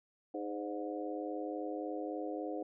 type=harmonic tone with a mistuned harmonic; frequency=103.4 Hz; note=G#2; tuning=7 cents flat; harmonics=3 / 4 / 5 / 6 / 7; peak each=-40 / -44 / -42 / -48 / -45 dBFS; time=0.34-2.63 s; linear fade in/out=5 ms; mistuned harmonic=6; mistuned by=-56 cents; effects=none